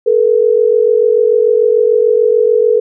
sine tone pair together, 433.2 / 480 Hz, A4 / B4, -27 / -49 cents, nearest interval major second, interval 178 cents, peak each -10 dBFS, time 0.06-2.8 s, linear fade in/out 10 ms, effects none

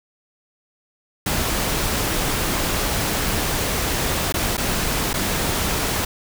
pink noise with dropouts, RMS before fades -22 dBFS, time 1.26-6.05 s, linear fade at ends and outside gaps 5 ms, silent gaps 4.324-4.34 / 4.57-4.578 / 5.132-5.139 s, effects none

